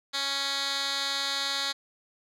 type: tone with band-pass filter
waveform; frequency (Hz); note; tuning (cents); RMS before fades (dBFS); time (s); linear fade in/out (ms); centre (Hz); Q
10% pulse; 277.2; C#4; 0; -30; 0.13-1.73; 20; 3900; 1.9
effects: none